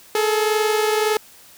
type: tone pair together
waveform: sawtooth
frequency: 425.8 / 447.5 Hz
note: G#4 / A4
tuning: +43 / +29 cents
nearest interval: minor second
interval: 86 cents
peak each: -14 / -20 dBFS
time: 0.15-1.17 s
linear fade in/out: 2 ms
effects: white hiss -47 dBFS RMS until 1.57 s